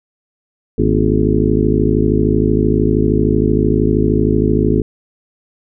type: harmonic tone with a mistuned harmonic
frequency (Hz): 53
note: G#1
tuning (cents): +36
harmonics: 1 / 2 / 3 / 4 / 5 / 6 / 7 / 8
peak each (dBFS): -19 / -19 / -19 / -19 / -19 / -19 / -19 / -19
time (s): 0.78-4.82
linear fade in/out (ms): 5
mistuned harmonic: 4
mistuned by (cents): +140
effects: none